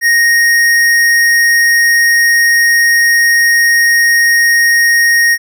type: tone with tanh clipping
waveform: sine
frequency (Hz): 1864.7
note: A#6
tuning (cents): 0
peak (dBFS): -8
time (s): 0.01-5.38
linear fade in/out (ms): 50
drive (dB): 18
effects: none